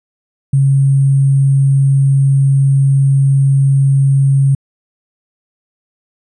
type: tone with sample-and-hold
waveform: sine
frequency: 137.1 Hz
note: C#3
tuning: 19 cents flat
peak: -7 dBFS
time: 0.53-4.55 s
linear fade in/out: 5 ms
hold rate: 8820 Hz
effects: resampled to 32000 Hz